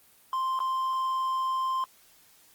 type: tone with dropouts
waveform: triangle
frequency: 1046.5 Hz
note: C6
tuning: in tune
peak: -24 dBFS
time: 0.33-1.84 s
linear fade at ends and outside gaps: 1 ms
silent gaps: 0.591-0.602 s
effects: white hiss -59 dBFS RMS until 2.54 s + Opus 24 kbps